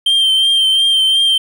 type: tone with vibrato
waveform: triangle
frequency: 3149 Hz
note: G7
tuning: 7 cents sharp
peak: -8 dBFS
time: 0.06-1.38 s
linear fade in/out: 5 ms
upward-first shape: triangle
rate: 2.8 Hz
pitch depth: 30 cents each way
effects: none